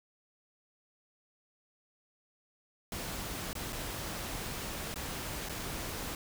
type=noise with dropouts; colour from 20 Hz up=pink; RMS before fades=-39 dBFS; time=2.92-6.15 s; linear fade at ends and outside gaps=2 ms; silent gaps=3.531-3.552 / 3.725-3.728 / 4.942-4.958 / 5.488-5.494 s; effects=none